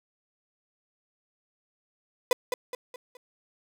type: tone with echo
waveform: 35% pulse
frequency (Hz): 498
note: B4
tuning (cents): +14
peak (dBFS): -17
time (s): 2.31-2.33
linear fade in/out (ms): 2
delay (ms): 210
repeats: 4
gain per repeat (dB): -7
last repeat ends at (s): 3.17
effects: none